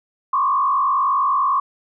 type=tone with frequency modulation; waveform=sine; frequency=1101 Hz; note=C#6; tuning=12 cents flat; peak=-15 dBFS; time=0.33-1.6 s; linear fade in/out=5 ms; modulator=49.2 Hz; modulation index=1.4; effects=none